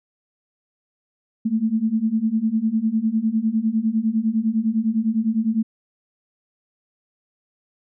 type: beating tone pair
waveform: sine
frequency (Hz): 216 / 225.9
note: A3 / A3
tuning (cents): -32 / +46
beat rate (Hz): 9.9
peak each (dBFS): -22 / -20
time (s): 1.45-5.63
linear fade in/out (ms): 10
effects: none